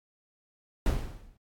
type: noise with exponential decay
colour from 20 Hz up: brown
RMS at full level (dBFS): -21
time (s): 0.86-1.37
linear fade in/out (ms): 2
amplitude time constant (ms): 110
effects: AAC 64 kbps